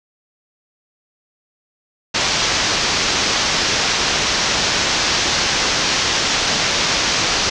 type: low-pass noise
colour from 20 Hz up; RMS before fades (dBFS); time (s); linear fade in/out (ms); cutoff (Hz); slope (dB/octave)
white; -18; 2.14-7.5; 10; 6300; 48
effects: none